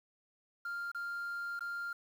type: tone with dropouts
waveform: sine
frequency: 1396.9 Hz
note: F6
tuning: in tune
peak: -34 dBFS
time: 0.65-1.93 s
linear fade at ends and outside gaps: 5 ms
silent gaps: 0.917-0.947 / 1.593-1.607 s
effects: tanh soft clip ceiling -36 dBFS + 10-bit